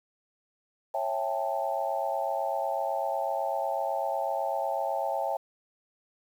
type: chord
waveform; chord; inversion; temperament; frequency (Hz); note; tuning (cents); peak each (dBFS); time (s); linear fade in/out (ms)
sine; A dominant seventh; first; just; 550 / 660 / 792 / 880; C#5 / E5 / G5 / A5; -14 / +2 / +18 / 0; -33 / -32 / -32 / -34; 0.94-5.37; 5
effects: 9-bit